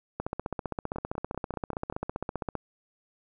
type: two click trains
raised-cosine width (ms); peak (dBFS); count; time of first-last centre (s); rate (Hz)
1; -17 / -22; 37 / 6; 0.2-2.553 / 0.96-1.925; 15.3 / 5.18
effects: none